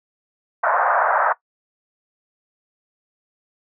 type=band-pass noise; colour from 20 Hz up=pink; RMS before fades=-18 dBFS; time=0.63-1.33 s; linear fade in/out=10 ms; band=610 to 1600 Hz; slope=48 dB/octave; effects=noise-tail reverb RT60 0.1 s tail -18 dB re dry